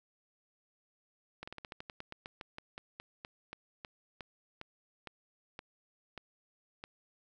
slowing click train, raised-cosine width 0.3 ms, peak -27 dBFS, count 24, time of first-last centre 1.43-6.839 s, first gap 45 ms, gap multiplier 1.13, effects none

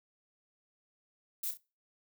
violet noise with echo, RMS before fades -36 dBFS, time 1.43-1.51 s, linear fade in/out 5 ms, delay 32 ms, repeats 2, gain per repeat -8 dB, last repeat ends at 1.574 s, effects noise-tail reverb RT60 0.3 s tail -22 dB re dry

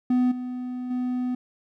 triangle tone with level steps, 250 Hz, B3, 21 cents sharp, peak -16 / -27 / -22 dBFS, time 0.1-1.35 s, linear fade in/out 5 ms, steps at 0.31 / 0.9 s, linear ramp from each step 10 ms, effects none

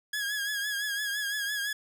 sawtooth tone with vibrato, 1661.2 Hz, G#6, in tune, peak -26 dBFS, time 0.13-1.73 s, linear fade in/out 5 ms, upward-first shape triangle, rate 5.9 Hz, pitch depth 64 cents each way, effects none

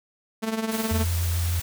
sawtooth tone with tremolo, 222 Hz, A3, 16 cents sharp, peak -18 dBFS, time 0.42-1.05 s, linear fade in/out 20 ms, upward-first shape triangle, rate 19 Hz, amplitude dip 75%
white noise, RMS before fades -34 dBFS, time 0.71-1.62 s, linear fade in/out 10 ms
sine tone with vibrato, 85.5 Hz, F2, 36 cents flat, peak -22 dBFS, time 0.91-1.6 s, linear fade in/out 5 ms, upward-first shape sine, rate 7 Hz, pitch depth 10 cents each way
effects none

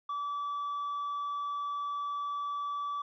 sine tone with tanh clipping, 1153 Hz, D6, 32 cents flat, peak -33 dBFS, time 0.09-3.02 s, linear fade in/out 5 ms, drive 2 dB, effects none

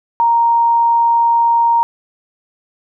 sine tone, 932.3 Hz, A#5, in tune, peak -9 dBFS, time 0.2-1.83 s, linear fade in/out 0 ms, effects none

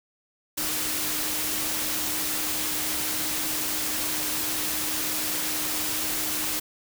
sine tone in noise, 307.4 Hz, D#4, 21 cents flat, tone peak -39 dBFS, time 0.57-6.6 s, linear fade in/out 10 ms, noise white, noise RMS -28 dBFS, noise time 0.57-6.6 s, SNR -14 dB, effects none

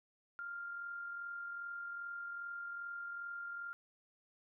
sine tone with amplitude modulation, 1396.9 Hz, F6, in tune, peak -40 dBFS, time 0.39-3.73 s, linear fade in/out 0 ms, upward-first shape sine, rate 42.5 Hz, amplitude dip 35%, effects none

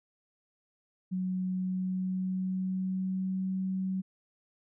sine tone with pitch glide, 185 to 188.67 Hz, F#3 to F#3, 0 to +34 cents, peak -29 dBFS, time 1.11-4.02 s, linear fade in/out 20 ms, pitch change +34 cents, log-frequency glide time 1.53-3.51 s, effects none

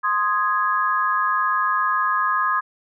sine chord, Ab major, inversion first, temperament equal, 1046.5 / 1244.5 / 1661.2 Hz, C6 / Eb6 / Ab6, 0 / 0 / 0 cents, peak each -22 / -21 / -24 dBFS, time 0.03-2.61 s, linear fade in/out 20 ms, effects none

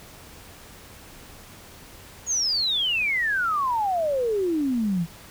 sine exponential sweep, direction down, 6840 to 159.3 Hz, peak -21 dBFS, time 2.26-5.07 s, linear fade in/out 50 ms, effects added 90 Hz sine -56 dBFS peak until 5.3 s + pink hiss -46 dBFS RMS until 5.3 s

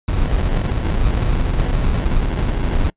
brown noise with sample-and-hold, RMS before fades -17 dBFS, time 0.08-2.9 s, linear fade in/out 2 ms, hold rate 1225 Hz, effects noise-tail reverb RT60 0.1 s tail -25 dB re dry + resampled to 8000 Hz

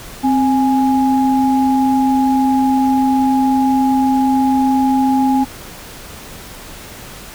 sine tone pair together, 262.3 / 830.6 Hz, C4 / G#5, +4 / 0 cents, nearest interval octave + minor sixth, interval 1996 cents, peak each -12 / -16 dBFS, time 0.23-5.45 s, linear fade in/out 20 ms, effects pink hiss -34 dBFS RMS until 7.34 s

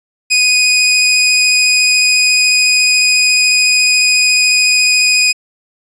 20% pulse tone with vibrato, 2489 Hz, D#7, in tune, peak -3 dBFS, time 0.3-5.33 s, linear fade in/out 20 ms, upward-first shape sine, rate 14 Hz, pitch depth 10 cents each way, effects resampled to 22050 Hz

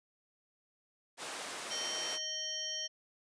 pink high-pass noise, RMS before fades -42 dBFS, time 1.17-2.19 s, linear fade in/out 50 ms, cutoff 460 Hz, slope 12 dB/octave
harmonic tone, 622.3 Hz, D#5, in tune, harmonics 1 / 3 / 5 / 7 / 9 / 10, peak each -50 / -49 / -40 / -49 / -39 / -50 dBFS, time 1.7-2.88 s, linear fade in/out 20 ms
effects resampled to 22050 Hz

